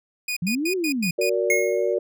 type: tone bursts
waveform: sawtooth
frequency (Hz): 2466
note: D#7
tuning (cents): -16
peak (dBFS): -21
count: 6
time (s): 0.28-1.296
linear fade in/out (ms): 5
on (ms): 86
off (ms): 100
type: linear two-way sweep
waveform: sine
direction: up then down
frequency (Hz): 160 to 387.1 to 160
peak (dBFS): -22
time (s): 0.42-1.11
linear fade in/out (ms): 5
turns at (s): 0.74
type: chord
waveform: sine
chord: Gb augmented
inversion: none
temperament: equal with one note detuned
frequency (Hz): 370 / 466.2 / 578.6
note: Gb4 / Bb4 / D5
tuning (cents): 0 / 0 / -26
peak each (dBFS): -24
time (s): 1.18-1.99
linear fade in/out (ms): 10
type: tone with exponential decay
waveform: square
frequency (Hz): 2160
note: C#7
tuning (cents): -45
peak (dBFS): -17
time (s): 1.5-1.94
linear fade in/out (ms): 2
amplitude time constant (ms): 95
effects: none